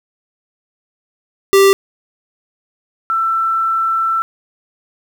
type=tone pair in turn; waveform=square / sine; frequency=392 / 1335.4 Hz; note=G4 / E6; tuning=0 / +22 cents; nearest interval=octave + major sixth; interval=2122 cents; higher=second; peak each=-7 / -13 dBFS; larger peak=first; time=1.53-1.73 / 3.1-4.22 s; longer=second; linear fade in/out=0 ms; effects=8-bit